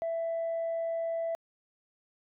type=tone; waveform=sine; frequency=663 Hz; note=E5; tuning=10 cents sharp; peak=-28 dBFS; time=0.02-1.35 s; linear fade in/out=0 ms; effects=tanh soft clip ceiling -27 dBFS